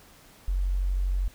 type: tone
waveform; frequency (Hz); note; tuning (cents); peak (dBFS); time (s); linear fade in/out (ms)
sine; 46.25; F#1; 0; -23; 0.48-1.28; 0
effects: pink hiss -54 dBFS RMS until 1.34 s